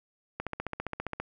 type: click train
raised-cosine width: 0.5 ms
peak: -18 dBFS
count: 13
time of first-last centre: 0.4-1.2 s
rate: 15 Hz
effects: none